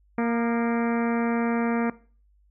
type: harmonic tone with a mistuned harmonic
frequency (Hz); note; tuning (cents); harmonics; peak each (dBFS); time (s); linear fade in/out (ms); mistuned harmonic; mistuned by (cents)
233.1; A#3; 0; 1 / 2 / 3 / 4 / 5 / 6 / 7 / 8 / 9 / 10; -23 / -29 / -33 / -35 / -37 / -39 / -40 / -41 / -42 / -43; 0.18-1.9; 2; 5; +45
effects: noise-tail reverb RT60 0.4 s tail -19 dB re dry + added 50 Hz sine -58 dBFS peak until 2.5 s